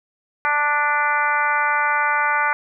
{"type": "harmonic tone with a mistuned harmonic", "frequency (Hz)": 294.1, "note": "D4", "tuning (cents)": 3, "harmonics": [2, 3, 4, 5, 6, 7, 8], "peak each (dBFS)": [-33, -22, -23, -21, -29, -25, -30], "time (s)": [0.45, 2.53], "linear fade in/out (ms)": 0, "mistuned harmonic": 7, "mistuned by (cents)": -17, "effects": []}